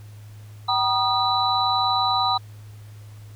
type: tone cluster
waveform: sine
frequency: 764 / 957 / 1228 / 3962 Hz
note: G5 / A#5 / D#6 / B7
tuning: -45 / +45 / -23 / +5 cents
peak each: -24 dBFS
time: 0.68-2.38 s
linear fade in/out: 10 ms
effects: added 105 Hz sine -39 dBFS peak until 3.35 s + pink hiss -54 dBFS RMS until 3.35 s